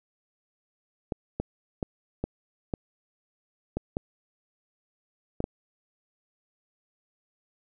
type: clicks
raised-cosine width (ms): 2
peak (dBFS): -15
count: 9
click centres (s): 1.122 / 1.4 / 1.828 / 2.24 / 2.738 / 3.77 / 3.969 / 5.404 / 5.441
effects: none